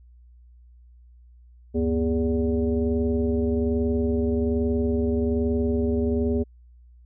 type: tone with frequency modulation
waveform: sine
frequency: 241.4 Hz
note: B3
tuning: 39 cents flat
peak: -20 dBFS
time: 1.74-6.44 s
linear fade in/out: 20 ms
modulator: 168 Hz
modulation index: 1.3
effects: added 60 Hz sine -48 dBFS peak until 7.05 s